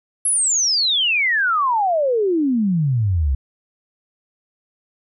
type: exponential sweep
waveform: sine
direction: down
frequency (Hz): 11175 to 63.6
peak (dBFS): -15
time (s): 0.25-3.35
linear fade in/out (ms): 5
effects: none